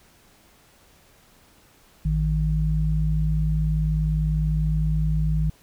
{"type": "tone pair together", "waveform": "sine", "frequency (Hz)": [55.08, 155.56], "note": ["A1", "D#3"], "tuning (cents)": [3, 0], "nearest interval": "octave + tritone", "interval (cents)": 1797, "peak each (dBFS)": -22, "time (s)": [2.05, 5.5], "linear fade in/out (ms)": 5, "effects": ["pink hiss -56 dBFS RMS until 5.62 s"]}